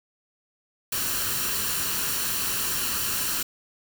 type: noise with comb filter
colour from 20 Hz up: white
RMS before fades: -27 dBFS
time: 0.92-3.43 s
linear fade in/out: 5 ms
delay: 0.7 ms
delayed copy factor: +0.55
effects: none